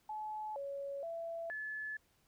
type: tone with pitch steps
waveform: sine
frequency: 857 / 558 / 668 / 1724 Hz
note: A5 / C#5 / E5 / A6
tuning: -46 / +11 / +23 / -36 cents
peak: -39 dBFS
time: 0.09-1.97 s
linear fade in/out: 5 ms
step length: 470 ms
effects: pink hiss -73 dBFS RMS until 2.27 s